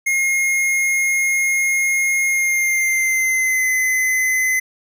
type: tone with pitch glide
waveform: square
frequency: 2144 to 2037 Hz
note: C7 to C7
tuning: +42 to -47 cents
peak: -16 dBFS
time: 0.06-4.6 s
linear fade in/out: 10 ms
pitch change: -89 cents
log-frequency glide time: 2.27-3.7 s
effects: none